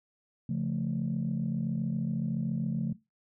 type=chord; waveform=sine; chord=Db augmented; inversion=none; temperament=equal with one note detuned; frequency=138.59 / 172.61 / 220 Hz; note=Db3 / F3 / A3; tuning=0 / -20 / 0 cents; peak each=-32 dBFS; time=0.49-2.93 s; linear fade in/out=5 ms; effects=noise-tail reverb RT60 0.2 s tail -18 dB re dry + tanh soft clip ceiling -22 dBFS